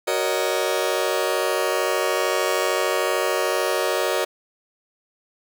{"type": "chord", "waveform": "sawtooth", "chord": "D# minor seventh", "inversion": "first", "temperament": "just", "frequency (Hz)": [373.4, 466.7, 560, 622.3], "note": ["F#4", "A#4", "C#5", "D#5"], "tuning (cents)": [16, 2, 18, 0], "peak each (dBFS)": -22, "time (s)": [0.07, 4.25], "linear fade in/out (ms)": 10, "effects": []}